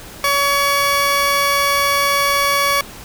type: tone pair together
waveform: 15% pulse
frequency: 564 / 1128 Hz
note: C#5 / C#6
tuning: +30 / +30 cents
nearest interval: octave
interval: 1200 cents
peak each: -12 dBFS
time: 0.24-2.81 s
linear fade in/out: 2 ms
effects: pink hiss -36 dBFS RMS until 3.04 s